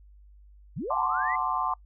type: linear sweep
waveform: sine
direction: up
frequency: 98 to 2087 Hz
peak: -30 dBFS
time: 0.76-1.36 s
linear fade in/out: 10 ms
type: chord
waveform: sine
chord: D dominant seventh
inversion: first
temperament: equal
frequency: 740 / 880 / 1046.5 / 1174.7 Hz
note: F#5 / A5 / C6 / D6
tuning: 0 / 0 / 0 / 0 cents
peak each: -32 / -32 / -29 / -31 dBFS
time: 0.9-1.74 s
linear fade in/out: 5 ms
effects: noise-tail reverb RT60 0.1 s tail -24 dB re dry + added 50 Hz sine -50 dBFS peak until 1.85 s